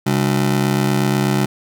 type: ring-modulated tone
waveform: 30% pulse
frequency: 166.2 Hz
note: E3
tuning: 15 cents sharp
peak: -9 dBFS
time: 0.06-1.46 s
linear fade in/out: 10 ms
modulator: 34.1 Hz
effects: none